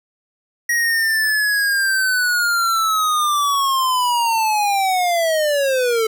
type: linear sweep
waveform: square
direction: down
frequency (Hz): 1900 to 434.9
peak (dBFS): -16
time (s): 0.69-6.07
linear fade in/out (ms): 5
effects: none